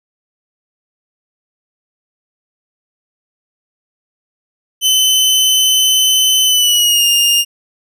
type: tone with pitch glide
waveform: sawtooth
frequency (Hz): 3042 to 2822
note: F#7 to F7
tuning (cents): +47 to +17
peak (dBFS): -6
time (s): 4.81-7.45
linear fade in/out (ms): 50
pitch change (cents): -130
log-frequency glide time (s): 6.45-7.06
effects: none